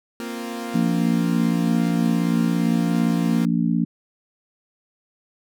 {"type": "chord", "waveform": "sawtooth", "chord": "Bb suspended second", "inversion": "none", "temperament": "equal", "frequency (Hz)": [233.1, 261.6, 349.2], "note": ["Bb3", "C4", "F4"], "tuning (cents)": [0, 0, 0], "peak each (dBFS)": [-26, -31, -31], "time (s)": [0.2, 3.45], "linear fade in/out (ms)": 0}
{"type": "harmonic tone", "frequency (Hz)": 57.5, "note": "A#1", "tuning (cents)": -23, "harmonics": [3, 4, 5], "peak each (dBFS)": [-21, -21, -25], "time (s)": [0.74, 3.85], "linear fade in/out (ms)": 10}
{"effects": []}